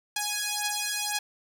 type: beating tone pair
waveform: 5% pulse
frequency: 831 / 833 Hz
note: G#5 / G#5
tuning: +1 / +5 cents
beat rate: 2 Hz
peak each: -19 dBFS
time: 0.16-1.19 s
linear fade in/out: 5 ms
effects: none